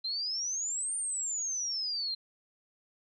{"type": "exponential two-way sweep", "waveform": "sine", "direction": "up then down", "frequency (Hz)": [4063, 9050, 4119], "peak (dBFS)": -31, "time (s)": [0.04, 2.15], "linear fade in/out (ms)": 10, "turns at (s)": 0.96, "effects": []}